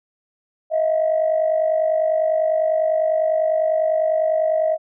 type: tone pair together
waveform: sine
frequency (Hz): 633 / 683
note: D#5 / F5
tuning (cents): +30 / -39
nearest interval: minor second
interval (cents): 131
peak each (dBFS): -16 / -22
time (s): 0.7-4.78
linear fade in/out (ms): 50
effects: tanh soft clip ceiling -10 dBFS